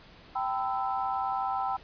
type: tone cluster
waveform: sine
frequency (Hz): 781 / 909 / 1008 / 1317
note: G5 / A#5 / B5 / E6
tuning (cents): -7 / -44 / +35 / -2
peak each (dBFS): -30 / -38 / -34 / -35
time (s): 0.35-1.77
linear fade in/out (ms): 10
effects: pink hiss -53 dBFS RMS until 1.83 s + resampled to 11025 Hz